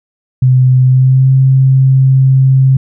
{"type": "tone with pitch glide", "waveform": "sine", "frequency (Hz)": [128.5, 132.8], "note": ["C3", "C3"], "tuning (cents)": [-31, 26], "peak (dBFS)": -4, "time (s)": [0.42, 2.77], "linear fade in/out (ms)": 5, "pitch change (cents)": 57, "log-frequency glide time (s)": [0.85, 1.32], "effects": []}